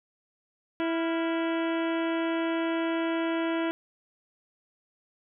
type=harmonic tone with a mistuned harmonic; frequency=329.6 Hz; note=E4; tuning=in tune; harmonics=1 / 2 / 3 / 4 / 5 / 6 / 7 / 8 / 9 / 10; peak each=-27 / -33 / -37 / -39 / -41 / -43 / -44 / -45 / -46 / -47 dBFS; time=0.8-3.71 s; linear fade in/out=0 ms; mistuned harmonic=4; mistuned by=+87 cents; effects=none